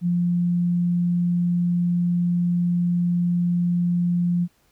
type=tone; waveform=sine; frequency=174.8 Hz; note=F3; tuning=2 cents sharp; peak=-18 dBFS; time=0.01-4.48 s; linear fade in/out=50 ms; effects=pink hiss -63 dBFS RMS until 4.71 s